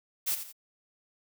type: noise with echo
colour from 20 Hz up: blue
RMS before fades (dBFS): -29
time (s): 0.26-0.36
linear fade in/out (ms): 20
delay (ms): 84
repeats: 2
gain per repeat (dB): -9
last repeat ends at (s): 0.528
effects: none